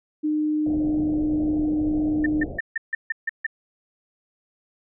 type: tone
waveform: sine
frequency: 304.3 Hz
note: D#4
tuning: 38 cents flat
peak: -20 dBFS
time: 0.23-2.46 s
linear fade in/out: 20 ms
type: low-pass noise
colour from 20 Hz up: pink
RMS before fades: -33 dBFS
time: 0.66-2.59 s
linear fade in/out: 5 ms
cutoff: 740 Hz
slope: 96 dB/octave
type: tone bursts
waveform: sine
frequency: 1800 Hz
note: A6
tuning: 39 cents sharp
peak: -21 dBFS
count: 8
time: 2.24-3.466 s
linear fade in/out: 5 ms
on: 22 ms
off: 150 ms
effects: none